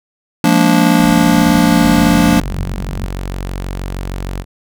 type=chord; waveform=square; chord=Bb dominant seventh; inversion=second; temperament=just; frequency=174.81 / 209.8 / 233.1 / 291.4 Hz; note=F3 / Ab3 / Bb3 / D4; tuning=+2 / +18 / 0 / -13 cents; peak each=-14 / -18 / -14 / -14 dBFS; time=0.44-2.4 s; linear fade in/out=2 ms
type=low-pass noise; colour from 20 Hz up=white; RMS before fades=-26 dBFS; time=0.98-3.07 s; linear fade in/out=10 ms; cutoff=220 Hz; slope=96 dB/octave
type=tone; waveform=sawtooth; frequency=46.37 Hz; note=F#1; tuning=5 cents sharp; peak=-16 dBFS; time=1.8-4.45 s; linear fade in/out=50 ms
effects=none